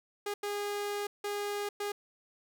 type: tone bursts at uneven times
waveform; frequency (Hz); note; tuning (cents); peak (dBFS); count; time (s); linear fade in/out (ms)
sawtooth; 409.6; G#4; -24; -29; 4; 0.26-0.34 / 0.43-1.07 / 1.24-1.69 / 1.8-1.92; 5
effects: none